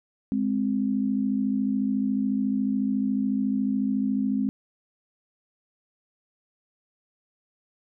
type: tone pair together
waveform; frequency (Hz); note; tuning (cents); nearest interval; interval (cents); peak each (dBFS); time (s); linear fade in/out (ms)
sine; 207.9 / 261.9; G#3 / C4; +2 / +2; major third; 400; -25 / -25; 0.32-4.49; 0
effects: none